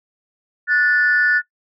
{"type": "tone pair together", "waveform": "sine", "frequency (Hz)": [1463.4, 1760], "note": ["F#6", "A6"], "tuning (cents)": [-20, 0], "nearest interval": "minor third", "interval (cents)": 320, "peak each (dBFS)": -15, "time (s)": [0.67, 1.42], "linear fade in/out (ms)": 50, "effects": ["noise-tail reverb RT60 0.1 s tail -18 dB re dry", "tanh soft clip ceiling -7 dBFS"]}